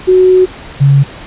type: tone pair in turn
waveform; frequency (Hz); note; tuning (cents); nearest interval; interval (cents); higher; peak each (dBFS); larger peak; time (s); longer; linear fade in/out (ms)
sine; 369.8 / 139.2; F#4 / C#3; -1 / +8; octave + perfect fourth; 1691; first; -3; neither; 0.07-0.46 / 0.8-1.04; first; 20
effects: pink hiss -30 dBFS RMS until 1.26 s + resampled to 8000 Hz